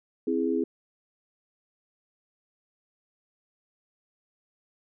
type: chord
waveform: sine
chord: C augmented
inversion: none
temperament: equal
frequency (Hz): 261.6 / 329.6 / 415.3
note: C4 / E4 / G#4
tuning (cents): 0 / 0 / 0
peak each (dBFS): -28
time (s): 0.27-0.64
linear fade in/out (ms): 5
effects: none